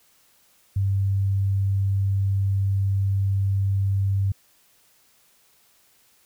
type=tone; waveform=sine; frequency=98 Hz; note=G2; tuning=in tune; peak=-19 dBFS; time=0.76-4.32 s; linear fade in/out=5 ms; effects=white hiss -60 dBFS RMS until 6.25 s